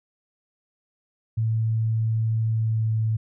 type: tone with pitch glide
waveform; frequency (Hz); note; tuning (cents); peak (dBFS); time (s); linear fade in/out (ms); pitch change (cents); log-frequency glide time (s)
sine; 111.7 to 110.54; A2 to A2; +27 to +8; -20; 1.37-3.17; 10; -19; 2.46-2.93
effects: none